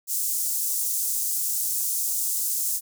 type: high-pass noise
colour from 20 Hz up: pink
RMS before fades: -26 dBFS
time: 0.07-2.81 s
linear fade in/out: 50 ms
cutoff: 7000 Hz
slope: 24 dB/octave
effects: none